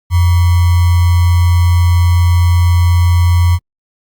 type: tone with sample-and-hold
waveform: sine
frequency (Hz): 87.2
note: F2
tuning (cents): -2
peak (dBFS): -6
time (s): 0.1-3.59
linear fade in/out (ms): 50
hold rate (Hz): 1050
effects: Opus 48 kbps